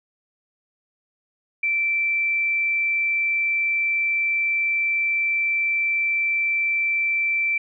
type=tone; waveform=sine; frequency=2337 Hz; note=D7; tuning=9 cents flat; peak=-19 dBFS; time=1.63-7.58 s; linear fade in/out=5 ms; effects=none